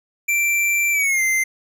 square tone with pitch glide, 2349 to 2081 Hz, D7 to C7, 0 to -10 cents, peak -17 dBFS, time 0.28-1.44 s, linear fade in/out 10 ms, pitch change -210 cents, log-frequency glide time 0.92-1.22 s, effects none

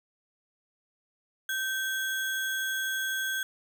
sine tone with sample-and-hold, 1556 Hz, G6, 13 cents flat, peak -28 dBFS, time 1.49-3.43 s, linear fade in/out 2 ms, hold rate 4900 Hz, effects none

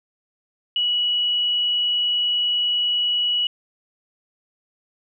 sine tone, 2930 Hz, F#7, 18 cents flat, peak -18 dBFS, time 0.76-3.47 s, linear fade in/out 2 ms, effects none

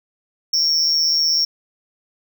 triangle tone with amplitude modulation, 5480 Hz, F8, 34 cents flat, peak -10 dBFS, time 0.53-1.45 s, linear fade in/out 5 ms, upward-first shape sine, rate 156 Hz, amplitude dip 80%, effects none

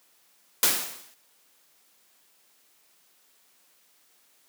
white noise with exponential decay, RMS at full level -18 dBFS, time 0.63-1.14 s, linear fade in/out 1 ms, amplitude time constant 110 ms, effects white hiss -63 dBFS RMS until 4.48 s + high-pass 200 Hz 12 dB/octave

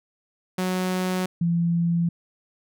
sawtooth / sine tone pair in turn, 184.3 / 169.97 Hz, F#3 / F3, -7 / -47 cents, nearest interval minor second, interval 140 cents, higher first, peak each -19 dBFS, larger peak neither, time 0.58-1.26 / 1.41-2.09 s, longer neither, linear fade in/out 5 ms, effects none

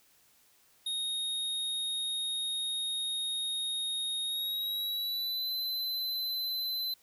square tone with pitch glide, 3729 to 4043 Hz, A#7 to B7, 0 to +40 cents, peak -32 dBFS, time 0.86-6.94 s, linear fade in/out 5 ms, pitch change +140 cents, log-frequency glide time 4.24-5.51 s, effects white hiss -65 dBFS RMS until 7.02 s

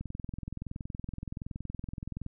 click train, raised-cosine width 5 ms, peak -25 dBFS, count 49, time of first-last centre 0.01-2.264 s, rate 21.3 Hz, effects none

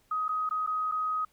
sine tone with dropouts, 1258 Hz, D#6, 19 cents sharp, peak -27 dBFS, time 0.11-1.25 s, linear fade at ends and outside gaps 5 ms, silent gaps 0.282-0.29 / 0.492-0.509 / 0.665-0.673 / 0.915-0.92 s, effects pink hiss -67 dBFS RMS until 1.32 s

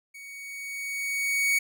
45% pulse tone with level ramp, 2238 Hz, C#7, 16 cents sharp, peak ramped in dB -42 to -20 dBFS, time 0.14-1.59 s, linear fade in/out 10 ms, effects none

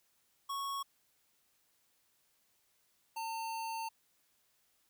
square tone pair in turn, 1106 / 900 Hz, C#6 / A5, -4 / +39 cents, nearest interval major third, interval 357 cents, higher first, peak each -37 / -38 dBFS, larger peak first, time 0.49-0.83 / 3.16-3.89 s, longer second, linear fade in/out 10 ms, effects white hiss -74 dBFS RMS until 4.89 s

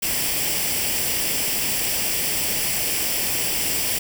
white noise with comb filter, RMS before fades -23 dBFS, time 0.02-3.99 s, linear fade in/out 10 ms, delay 0.38 ms, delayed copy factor +0.6, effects none

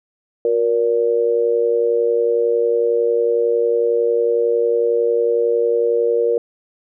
sine tone with amplitude modulation, 470 Hz, A#4, 14 cents sharp, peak -10 dBFS, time 0.45-6.38 s, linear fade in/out 2 ms, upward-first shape sine, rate 111 Hz, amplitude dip 80%, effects none

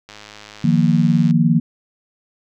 click train, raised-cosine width 0.2 ms, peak -20 dBFS, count 129, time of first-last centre 0.09-1.309 s, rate 105 Hz
sine chord, Eb suspended second, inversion none, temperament just, 155.56 / 175.01 / 233.3 Hz, Eb3 / F3 / Bb3, 0 / +4 / +2 cents, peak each -16 dBFS, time 0.64-1.6 s, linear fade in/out 5 ms
effects none

